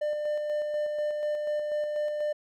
triangle tone with tremolo, 598 Hz, D5, 31 cents sharp, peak -24 dBFS, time 0.01-2.33 s, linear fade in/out 10 ms, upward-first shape square, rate 4.1 Hz, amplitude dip 30%, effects none

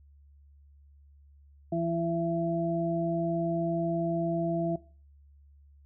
harmonic tone, 167.6 Hz, E3, 29 cents sharp, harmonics 1 / 2 / 4, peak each -31 / -31 / -31 dBFS, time 1.72-4.76 s, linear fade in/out 5 ms, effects noise-tail reverb RT60 0.4 s tail -20 dB re dry + added 71 Hz sine -54 dBFS peak until 5.85 s

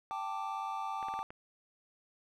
triangle chord, G suspended second, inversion none, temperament just, 784 / 882 / 1176 Hz, G5 / A5 / D6, 0 / +4 / +2 cents, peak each -38 dBFS, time 0.11-1.23 s, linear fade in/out 0 ms
clicks, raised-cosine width 0.5 ms, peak -31 dBFS, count 5, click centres 1.028 / 1.085 / 1.139 / 1.191 / 1.305 s
effects none

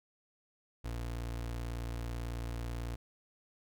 30% pulse tone, 58.2 Hz, A#1, 2 cents flat, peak -34 dBFS, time 0.84-2.96 s, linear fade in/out 10 ms, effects none

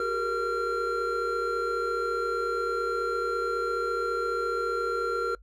triangle tone cluster, 378.6 / 413.1 / 468 / 1375 Hz, F#4 / G#4 / A#4 / F6, +40 / -9 / +7 / -27 cents, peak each -32 / -35 / -28 / -27 dBFS, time 0-5.35 s, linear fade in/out 2 ms, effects noise-tail reverb RT60 0.1 s tail -22 dB re dry + added 50 Hz sine -50 dBFS peak until 5.42 s

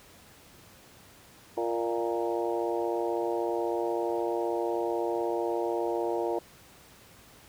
harmonic tone with a mistuned harmonic, 116.2 Hz, A#2, 5 cents flat, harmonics 3 / 4 / 5 / 6 / 7 / 8, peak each -31 / -32 / -35 / -36 / -39 / -38 dBFS, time 1.57-6.39 s, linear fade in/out 5 ms, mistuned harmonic 5, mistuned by +37 cents, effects pink hiss -54 dBFS RMS until 7.48 s + high-pass 60 Hz 12 dB/octave

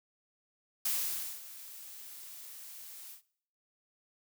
blue noise with ADSR envelope, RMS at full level -31 dBFS, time 0.85-3.22 s, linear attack 6 ms, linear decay 540 ms, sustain -17 dB, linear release 110 ms, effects noise-tail reverb RT60 0.6 s tail -20 dB re dry

